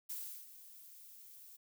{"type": "noise with ADSR envelope", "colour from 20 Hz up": "violet", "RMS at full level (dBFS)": -42, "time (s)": [0.09, 1.57], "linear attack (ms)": 12, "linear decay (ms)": 350, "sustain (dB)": -14, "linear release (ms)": 14, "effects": []}